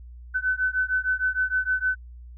sine beating tone pair, 1509 / 1515.5 Hz, F#6 / F#6, +34 / +41 cents, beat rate 6.5 Hz, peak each -25 dBFS, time 0.34-1.96 s, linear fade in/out 20 ms, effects added 60 Hz sine -40 dBFS peak until 2.37 s

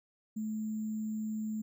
sine tone with sample-and-hold, 216.5 Hz, A3, 28 cents flat, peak -33 dBFS, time 0.36-1.62 s, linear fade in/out 10 ms, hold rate 7350 Hz, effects none

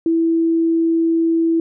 sine tone, 329.6 Hz, E4, in tune, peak -13 dBFS, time 0.06-1.6 s, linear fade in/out 2 ms, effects none

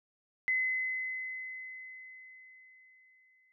sine tone with exponential decay, 2036 Hz, C7, 48 cents flat, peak -26 dBFS, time 0.48-3.52 s, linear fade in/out 0 ms, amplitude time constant 660 ms, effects none

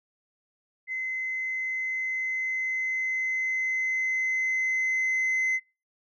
sine tone with level ramp, 2051 Hz, C7, 35 cents flat, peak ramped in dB -28 to -20 dBFS, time 0.87-5.6 s, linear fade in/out 50 ms, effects noise-tail reverb RT60 0.3 s tail -25 dB re dry + tanh soft clip ceiling -22 dBFS

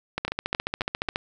two click trains, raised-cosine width 0.3 ms, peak -10 / -12 dBFS, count 15 / 4, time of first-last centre 0.18-1.159 / 0.28-1.086 s, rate 14.3 / 3.72 Hz, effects none

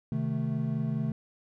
triangle chord, A diminished, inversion first, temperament equal, 130.81 / 155.56 / 220 Hz, C3 / Eb3 / A3, 0 / 0 / 0 cents, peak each -30 dBFS, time 0.12-1.12 s, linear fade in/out 2 ms, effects none

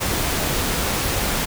pink noise, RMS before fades -22 dBFS, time 0-1.46 s, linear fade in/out 20 ms, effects none

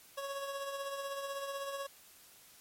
25% pulse tone with tremolo, 554.4 Hz, C#5, in tune, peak -32 dBFS, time 0.17-1.87 s, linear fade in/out 10 ms, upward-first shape triangle, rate 16 Hz, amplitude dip 50%, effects white hiss -59 dBFS RMS until 2.6 s + MP3 64 kbps

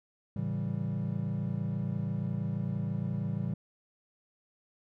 triangle chord, A dominant seventh, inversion none, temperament equal, 110 / 138.59 / 164.81 / 196 Hz, A2 / C#3 / E3 / G3, 0 / 0 / 0 / 0 cents, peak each -34 dBFS, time 0.36-3.54 s, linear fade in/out 5 ms, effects none

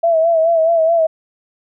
sine tone with vibrato, 658 Hz, E5, 3 cents flat, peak -10 dBFS, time 0.03-1.07 s, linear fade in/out 10 ms, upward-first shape sine, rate 4.7 Hz, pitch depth 55 cents each way, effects none

